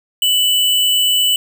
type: tone with sample-and-hold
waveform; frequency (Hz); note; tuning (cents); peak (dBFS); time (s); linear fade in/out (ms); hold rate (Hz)
sine; 2979; F#7; +11; -11; 0.22-1.36; 2; 11025
effects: none